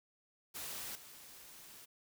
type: noise with level steps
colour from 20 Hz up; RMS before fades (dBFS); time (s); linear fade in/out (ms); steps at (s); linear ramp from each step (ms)
white; -44 / -55; 0.54-1.86; 20; 0.95; 5
effects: none